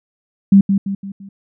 sine tone with echo, 196.7 Hz, G3, 6 cents sharp, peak -4 dBFS, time 0.52-0.61 s, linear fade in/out 5 ms, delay 170 ms, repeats 4, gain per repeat -7 dB, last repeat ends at 1.29 s, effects none

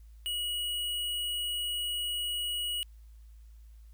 sine tone with tanh clipping, 2910 Hz, F#7, 29 cents flat, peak -32 dBFS, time 0.26-2.83 s, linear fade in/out 0 ms, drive 18 dB, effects added 55 Hz sine -49 dBFS peak until 3.93 s + white hiss -72 dBFS RMS until 3.93 s

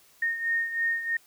sine beating tone pair, 1842 / 1845.1 Hz, A#6 / A#6, -21 / -18 cents, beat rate 3.1 Hz, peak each -26 / -32 dBFS, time 0.22-1.17 s, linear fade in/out 5 ms, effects white hiss -59 dBFS RMS until 1.26 s

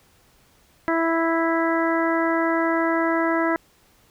harmonic tone, 329.6 Hz, E4, in tune, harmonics 1 / 2 / 3 / 4 / 5 / 6, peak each -22 / -25 / -27 / -28 / -29 / -30 dBFS, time 0.88-3.56 s, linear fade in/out 0 ms, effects pink hiss -58 dBFS RMS until 4.1 s

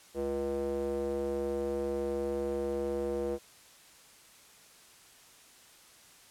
square tone with band-pass filter, 69.3 Hz, C#2, in tune, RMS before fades -33 dBFS, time 0.14-3.39 s, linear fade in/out 50 ms, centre 440 Hz, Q 5.4, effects white hiss -57 dBFS RMS until 6.3 s + low-pass 11000 Hz 12 dB/octave

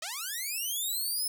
5% pulse linear sweep, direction up, 595 to 5274 Hz, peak -23 dBFS, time 0.02-1.28 s, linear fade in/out 5 ms, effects none

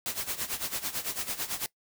white noise with tremolo, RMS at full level -31 dBFS, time 0.06-1.66 s, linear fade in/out 0 ms, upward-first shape sine, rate 9 Hz, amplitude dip 80%, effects noise-tail reverb RT60 0.1 s tail -21 dB re dry

